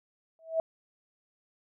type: tone with exponential growth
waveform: sine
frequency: 650 Hz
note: E5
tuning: 24 cents flat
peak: -21 dBFS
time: 0.39-0.6 s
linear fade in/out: 1 ms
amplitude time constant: 45 ms
effects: none